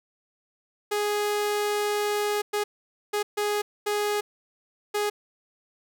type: tone bursts at uneven times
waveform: sawtooth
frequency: 415.3 Hz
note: G#4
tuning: in tune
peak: -20 dBFS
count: 6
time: 0.91-2.42 / 2.53-2.64 / 3.13-3.23 / 3.37-3.62 / 3.86-4.21 / 4.94-5.1 s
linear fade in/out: 10 ms
effects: none

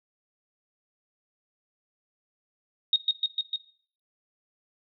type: tone with echo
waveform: sine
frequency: 3729 Hz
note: A#7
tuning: in tune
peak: -17 dBFS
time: 2.93-2.96 s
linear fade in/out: 2 ms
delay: 150 ms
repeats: 4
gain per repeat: -2 dB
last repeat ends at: 3.56 s
effects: noise-tail reverb RT60 0.5 s tail -18 dB re dry

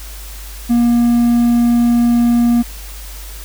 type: tone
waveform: triangle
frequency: 237.6 Hz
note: A#3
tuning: 33 cents sharp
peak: -7 dBFS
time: 0.69-2.63 s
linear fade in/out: 20 ms
effects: added 50 Hz sine -29 dBFS peak until 3.44 s + white hiss -35 dBFS RMS until 3.44 s

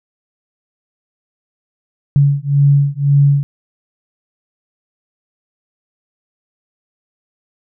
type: beating tone pair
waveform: sine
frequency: 140.7 / 142.6 Hz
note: C#3 / C#3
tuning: +26 / +49 cents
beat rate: 1.9 Hz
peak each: -12 dBFS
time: 2.16-3.43 s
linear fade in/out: 0 ms
effects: none

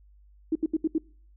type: tone bursts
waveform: sine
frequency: 318.3 Hz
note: D#4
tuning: 39 cents sharp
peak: -21 dBFS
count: 5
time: 0.52-0.982 s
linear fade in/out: 5 ms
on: 34 ms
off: 73 ms
effects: noise-tail reverb RT60 0.5 s tail -26 dB re dry + added 50 Hz sine -53 dBFS peak until 1.36 s

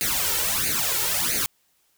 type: noise with flanger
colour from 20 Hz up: white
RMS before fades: -24 dBFS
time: 0.01-1.46 s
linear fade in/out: 0 ms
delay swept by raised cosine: 0.45 to 2.25 ms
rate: 1.5 Hz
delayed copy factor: +0.9
effects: white hiss -66 dBFS RMS until 1.97 s

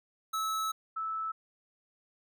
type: tone pair in turn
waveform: square / sine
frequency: 1300 / 1310.6 Hz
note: E6 / E6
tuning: -24 / -10 cents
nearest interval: unison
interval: 14 cents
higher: second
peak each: -31 / -32 dBFS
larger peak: first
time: 0.33-0.72 / 0.96-1.32 s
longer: first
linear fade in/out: 10 ms
effects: none

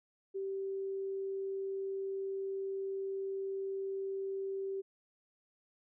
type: tone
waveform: sine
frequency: 388.6 Hz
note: G4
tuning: 15 cents flat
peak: -35 dBFS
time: 0.34-4.82 s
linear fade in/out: 20 ms
effects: none

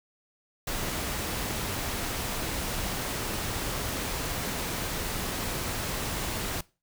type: noise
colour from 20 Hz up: pink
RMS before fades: -32 dBFS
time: 0.67-6.61 s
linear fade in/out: 5 ms
effects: noise-tail reverb RT60 0.3 s tail -21 dB re dry

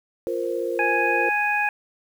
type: chord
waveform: sine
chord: F suspended fourth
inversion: none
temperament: equal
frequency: 349.2 / 466.2 / 523.3 Hz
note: F4 / Bb4 / C5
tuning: 0 / 0 / 0 cents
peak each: -28 / -27 / -28 dBFS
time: 0.27-1.29 s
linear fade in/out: 0 ms
type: harmonic tone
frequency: 830.6 Hz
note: G#5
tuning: in tune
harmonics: 1 / 2 / 3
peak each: -24 / -24 / -24 dBFS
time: 0.79-1.69 s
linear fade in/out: 2 ms
effects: 8-bit

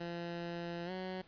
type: tone with pitch glide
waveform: 15% pulse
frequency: 171.4 to 185.84 Hz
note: F3 to F#3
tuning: -32 to +8 cents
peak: -33 dBFS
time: 0-1.22 s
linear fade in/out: 10 ms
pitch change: +140 cents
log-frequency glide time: 0.85-0.91 s
effects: pink hiss -63 dBFS RMS until 1.27 s + resampled to 11025 Hz

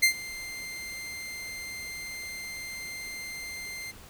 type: tone with ADSR envelope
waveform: sawtooth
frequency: 2093 Hz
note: C7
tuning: in tune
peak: -13 dBFS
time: 0.02-3.92 s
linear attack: 16 ms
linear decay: 93 ms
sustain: -20 dB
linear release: 20 ms
effects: pink hiss -50 dBFS RMS until 4.09 s

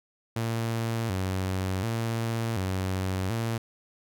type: tone with vibrato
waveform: sawtooth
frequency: 103.83 Hz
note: G#2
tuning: in tune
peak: -23 dBFS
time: 0.36-3.58 s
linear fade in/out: 5 ms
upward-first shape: square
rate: 0.68 Hz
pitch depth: 170 cents each way
effects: none

